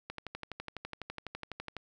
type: click train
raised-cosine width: 0.3 ms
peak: -23 dBFS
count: 21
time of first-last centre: 0.1-1.767 s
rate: 12 Hz
effects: none